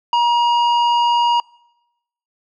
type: tone with hard clipping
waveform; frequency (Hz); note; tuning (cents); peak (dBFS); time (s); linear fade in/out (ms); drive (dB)
triangle; 951; A#5; +34; -14; 0.13-1.4; 2; 14
effects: noise-tail reverb RT60 0.9 s tail -25 dB re dry + low-pass 5000 Hz 12 dB/octave